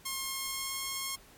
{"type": "tone with pitch glide", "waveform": "5% pulse", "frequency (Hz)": [1071, 1079.1], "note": ["C6", "C#6"], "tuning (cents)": [40, -47], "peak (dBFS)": -22, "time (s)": [0.05, 1.16], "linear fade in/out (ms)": 10, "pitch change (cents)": 13, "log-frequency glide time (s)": [0.25, 0.77], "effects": ["pink hiss -58 dBFS RMS until 1.37 s", "AAC 64 kbps"]}